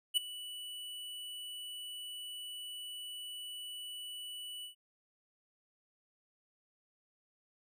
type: tone with ADSR envelope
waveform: square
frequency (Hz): 2960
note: F#7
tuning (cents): 0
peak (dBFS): -25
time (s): 0.14-4.75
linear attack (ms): 31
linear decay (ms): 11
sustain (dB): -18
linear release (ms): 110
effects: none